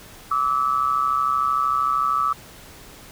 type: tone pair together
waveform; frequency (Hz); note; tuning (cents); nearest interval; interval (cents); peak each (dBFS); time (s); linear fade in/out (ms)
sine; 1160 / 1293.2; D6 / E6; -22 / -34; major second; 188; -21; 0.31-2.33; 5
effects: pink hiss -44 dBFS RMS until 3.11 s